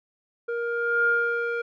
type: tone with low-pass filter sweep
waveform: square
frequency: 470 Hz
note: A#4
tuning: 14 cents sharp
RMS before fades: -25 dBFS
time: 0.48-1.62 s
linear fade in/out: 10 ms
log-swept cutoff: 1100 to 1800 Hz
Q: 9.1
effects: none